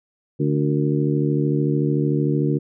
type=harmonic tone with a mistuned harmonic; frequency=73.42 Hz; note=D2; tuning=in tune; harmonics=2 / 3 / 4 / 5 / 6; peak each=-20 / -27 / -23 / -25 / -29 dBFS; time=0.39-2.59 s; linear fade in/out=20 ms; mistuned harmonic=6; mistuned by=+81 cents; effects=none